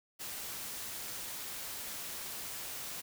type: noise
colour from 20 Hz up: white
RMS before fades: -42 dBFS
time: 0.19-3.02 s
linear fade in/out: 20 ms
effects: none